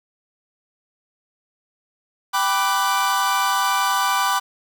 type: chord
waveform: 45% pulse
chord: G major seventh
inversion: none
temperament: equal with one note detuned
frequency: 784 / 987.8 / 1174.7 / 1498 Hz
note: G5 / B5 / D6 / F#6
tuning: 0 / 0 / 0 / +21 cents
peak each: -25 / -22 / -22 / -26 dBFS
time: 2.33-4.4 s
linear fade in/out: 20 ms
effects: none